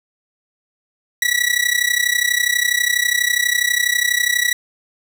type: tone with amplitude modulation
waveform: sawtooth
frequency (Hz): 1940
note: B6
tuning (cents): -31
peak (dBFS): -8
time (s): 1.22-4.53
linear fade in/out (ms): 2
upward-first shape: sine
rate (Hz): 32.2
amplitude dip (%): 85
effects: 7-bit